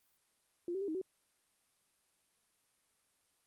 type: tone with pitch steps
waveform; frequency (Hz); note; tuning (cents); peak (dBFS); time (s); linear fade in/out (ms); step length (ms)
sine; 347.9 / 384.6 / 399.8 / 315.2 / 376.2; F4 / G4 / G4 / D#4 / F#4; -7 / -33 / +34 / +23 / +29; -35; 0.68-1.015; 2; 67
effects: white hiss -75 dBFS RMS until 3.46 s + Opus 32 kbps